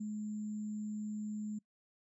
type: tone with sample-and-hold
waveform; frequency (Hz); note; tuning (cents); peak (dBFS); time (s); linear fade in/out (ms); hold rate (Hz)
sine; 212; G#3; +36; -37; 0-1.59; 10; 7350
effects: noise-tail reverb RT60 0.1 s tail -23 dB re dry + resampled to 22050 Hz